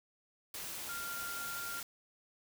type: tone in noise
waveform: sine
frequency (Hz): 1393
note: F6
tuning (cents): -5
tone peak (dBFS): -41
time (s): 0.89-1.8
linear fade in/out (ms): 2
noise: white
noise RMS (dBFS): -43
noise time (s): 0.54-1.83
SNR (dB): -1
effects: none